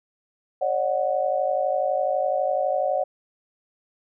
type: tone cluster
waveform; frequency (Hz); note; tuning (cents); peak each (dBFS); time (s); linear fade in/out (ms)
sine; 550 / 602 / 737; C#5 / D5 / F#5; -14 / +43 / -7; -25; 0.61-3.04; 10
effects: none